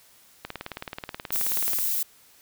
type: click train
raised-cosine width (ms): 0.3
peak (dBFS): -17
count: 26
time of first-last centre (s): 0.45-1.787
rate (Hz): 18.7
type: noise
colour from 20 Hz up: violet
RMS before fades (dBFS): -26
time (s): 1.32-2.03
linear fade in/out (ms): 5
effects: white hiss -56 dBFS RMS until 2.41 s